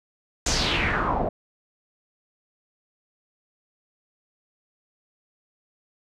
pink noise with low-pass filter sweep, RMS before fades -24 dBFS, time 0.46-1.29 s, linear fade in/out 5 ms, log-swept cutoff 7100 to 580 Hz, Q 3.7, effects none

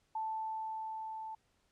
sine tone with level ramp, 880 Hz, A5, in tune, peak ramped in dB -34 to -41 dBFS, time 0.15-1.35 s, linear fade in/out 5 ms, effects pink hiss -75 dBFS RMS until 1.71 s + low-pass 9000 Hz 12 dB/octave

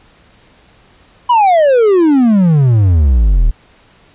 triangle exponential sweep, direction down, 1006 to 36.26 Hz, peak -4 dBFS, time 1.29-3.51 s, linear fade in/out 10 ms, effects pink hiss -47 dBFS RMS until 4.14 s + resampled to 8000 Hz

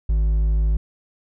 triangle tone with hard clipping, 53.2 Hz, G#1, 42 cents sharp, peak -17 dBFS, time 0.09-0.77 s, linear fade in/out 5 ms, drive 7 dB, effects none

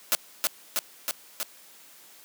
white noise with echo, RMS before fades -22 dBFS, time 0.12-0.15 s, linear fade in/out 0 ms, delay 320 ms, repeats 4, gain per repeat -2 dB, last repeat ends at 1.43 s, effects white hiss -52 dBFS RMS until 2.24 s + high-pass 200 Hz 12 dB/octave

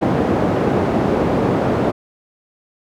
white band-pass noise, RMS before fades -17 dBFS, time 0.01-1.92 s, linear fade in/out 20 ms, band 100 to 490 Hz, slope 12 dB/octave, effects none

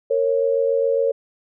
sine tone pair together, 461.7 / 549 Hz, A#4 / C#5, -17 / -17 cents, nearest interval minor third, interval 300 cents, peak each -19 dBFS, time 0.1-1.12 s, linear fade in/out 10 ms, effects none

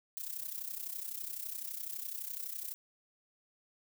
violet noise with amplitude modulation, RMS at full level -38 dBFS, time 0.17-2.74 s, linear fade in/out 0 ms, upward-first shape sine, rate 31.9 Hz, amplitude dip 75%, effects none

